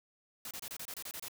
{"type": "noise bursts", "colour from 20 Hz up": "white", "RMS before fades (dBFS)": -43, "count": 10, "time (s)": [0.45, 1.283], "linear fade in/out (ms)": 2, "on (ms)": 59, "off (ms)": 27, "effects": []}